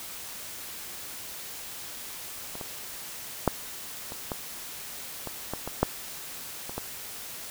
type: clicks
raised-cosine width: 1 ms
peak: -25 / -22 / -6 / -24 / -16 / -20 / -16 / -19 / -6 / -23 / -17 dBFS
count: 11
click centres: 2.554 / 2.612 / 3.477 / 4.121 / 4.318 / 5.273 / 5.536 / 5.676 / 5.83 / 6.695 / 6.78 s
effects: white hiss -40 dBFS RMS until 7.5 s